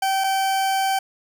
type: tone pair in turn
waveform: 40% pulse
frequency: 773 / 773 Hz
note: G5 / G5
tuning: -24 / -24 cents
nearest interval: unison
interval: 0 cents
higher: neither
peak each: -18 dBFS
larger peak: neither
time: 0.02-0.24 / 0.24-0.99 s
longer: second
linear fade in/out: 5 ms
effects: none